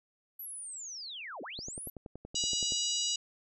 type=linear two-way sweep; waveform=sine; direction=down then up; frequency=12000 to 220.6 to 12000 Hz; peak=-40 dBFS; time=0.39-1.9 s; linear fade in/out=5 ms; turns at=1.42 s
type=click train; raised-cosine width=2 ms; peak=-30 dBFS; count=13; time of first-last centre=1.59-2.722 s; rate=10.6 Hz
type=harmonic tone; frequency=968 Hz; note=B5; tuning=35 cents flat; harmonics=3 / 4 / 5 / 6 / 7 / 8; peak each=-35 / -36 / -37 / -38 / -38 / -39 dBFS; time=2.35-3.16 s; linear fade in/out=5 ms
effects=none